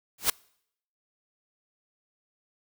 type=noise with exponential growth; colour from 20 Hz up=white; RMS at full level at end=-17 dBFS; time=0.18-0.3 s; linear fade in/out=5 ms; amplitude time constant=24 ms; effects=noise-tail reverb RT60 0.7 s tail -26 dB re dry